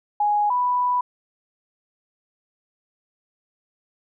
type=tone pair in turn; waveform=sine; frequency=830.6 / 987.8 Hz; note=G#5 / B5; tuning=0 / 0 cents; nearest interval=minor third; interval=300 cents; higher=second; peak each=-17 / -18 dBFS; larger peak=first; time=0.2-0.5 / 0.5-1.01 s; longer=second; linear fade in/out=5 ms; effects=none